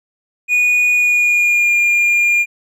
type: tone with pitch glide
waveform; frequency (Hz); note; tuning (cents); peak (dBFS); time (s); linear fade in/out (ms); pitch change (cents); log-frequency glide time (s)
triangle; 2460 to 2409; D#7 to D7; -20 to +43; -9; 0.48-2.46; 50; -37; 0.93-1.74
effects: none